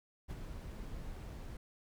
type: noise with ADSR envelope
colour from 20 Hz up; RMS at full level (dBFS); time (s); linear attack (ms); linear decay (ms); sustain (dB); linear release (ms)
brown; -40; 0.28-1.57; 27; 34; -5; 4
effects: none